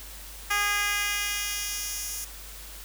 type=tone with high-pass filter sweep; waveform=10% pulse; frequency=409.8 Hz; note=G#4; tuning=23 cents flat; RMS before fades=-29 dBFS; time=0.5-2.25 s; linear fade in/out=10 ms; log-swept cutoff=1200 to 7400 Hz; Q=0.93; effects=added 50 Hz sine -44 dBFS peak until 2.84 s + white hiss -44 dBFS RMS until 2.84 s